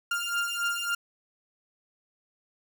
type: beating tone pair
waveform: 30% pulse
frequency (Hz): 1396.9 / 1400.5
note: F6 / F6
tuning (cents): 0 / +4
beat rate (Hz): 3.6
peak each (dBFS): -28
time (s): 0.11-0.95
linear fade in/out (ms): 5
effects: none